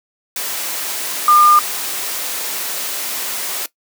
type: tone in noise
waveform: sine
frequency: 1206 Hz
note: D6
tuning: 46 cents sharp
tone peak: -7 dBFS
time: 1.28-1.59 s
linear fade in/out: 2 ms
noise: white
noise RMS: -23 dBFS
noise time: 0.36-3.66 s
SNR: +13 dB
effects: noise-tail reverb RT60 0.1 s tail -18 dB re dry + high-pass 300 Hz 12 dB/octave